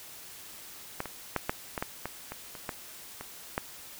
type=clicks; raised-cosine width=0.5 ms; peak=-16 / -23 / -12 / -12 / -17 / -15 / -18 / -22 / -28 / -17 / -24 / -13 dBFS; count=12; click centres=1.004 / 1.057 / 1.363 / 1.495 / 1.778 / 1.825 / 2.056 / 2.32 / 2.552 / 2.692 / 3.21 / 3.579 s; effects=white hiss -47 dBFS RMS until 3.99 s